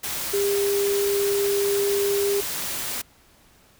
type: tone in noise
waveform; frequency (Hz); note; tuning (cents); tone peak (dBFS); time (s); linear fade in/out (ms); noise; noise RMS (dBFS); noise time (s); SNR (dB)
sine; 401.8; G4; +43; -20; 0.33-2.41; 10; white; -29; 0.03-3.02; +6
effects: pink hiss -56 dBFS RMS until 3.79 s